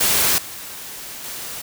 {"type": "noise with level steps", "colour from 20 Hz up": "white", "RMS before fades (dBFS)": [-17, -34, -31], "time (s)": [0, 1.62], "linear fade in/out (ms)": 10, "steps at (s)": [0.38, 1.24], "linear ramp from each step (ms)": 2, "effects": []}